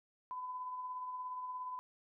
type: tone with tremolo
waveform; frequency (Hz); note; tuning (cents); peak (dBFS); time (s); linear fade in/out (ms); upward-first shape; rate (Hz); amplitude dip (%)
sine; 1006; B5; +32; -38; 0.31-1.79; 0; triangle; 17; 40
effects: none